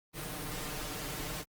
pink noise with comb filter, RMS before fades -39 dBFS, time 0.13-1.45 s, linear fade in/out 50 ms, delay 6.6 ms, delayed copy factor +0.7, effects Opus 32 kbps

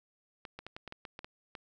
clicks, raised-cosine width 0.3 ms, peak -27 dBFS, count 10, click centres 0.452 / 0.59 / 0.666 / 0.765 / 0.877 / 0.924 / 1.052 / 1.191 / 1.245 / 1.552 s, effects none

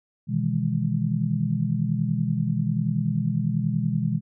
sine chord, E major seventh, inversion second, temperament just, 123.61 / 154.51 / 164.81 / 206 Hz, B2 / D#3 / E3 / G#3, +2 / -12 / 0 / -14 cents, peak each -27 dBFS, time 0.27-4.21 s, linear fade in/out 50 ms, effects none

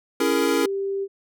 square chord, A# half-diminished seventh, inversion first, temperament equal with one note detuned, 277.2 / 335.4 / 415.3 / 466.2 Hz, C#4 / E4 / G#4 / A#4, 0 / +30 / 0 / 0 cents, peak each -25 dBFS, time 0.2-0.66 s, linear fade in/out 5 ms
sine tone, 393.1 Hz, G4, 5 cents sharp, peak -23 dBFS, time 0.61-1.08 s, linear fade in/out 50 ms
effects none

